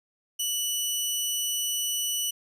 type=tone; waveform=15% pulse; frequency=2960 Hz; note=F#7; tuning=in tune; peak=-19 dBFS; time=0.39-2.31 s; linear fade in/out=10 ms; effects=none